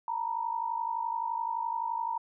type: tone pair together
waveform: sine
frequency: 911 / 962.7 Hz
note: A#5 / B5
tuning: -40 / -45 cents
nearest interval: minor second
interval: 95 cents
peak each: -32 / -33 dBFS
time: 0.08-2.18 s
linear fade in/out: 2 ms
effects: none